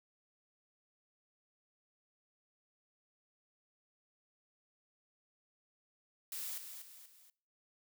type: noise with echo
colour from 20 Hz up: blue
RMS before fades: -42 dBFS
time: 6.32-6.58 s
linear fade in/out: 2 ms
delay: 240 ms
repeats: 3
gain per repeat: -7 dB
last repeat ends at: 7.3 s
effects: noise-tail reverb RT60 0.5 s tail -23 dB re dry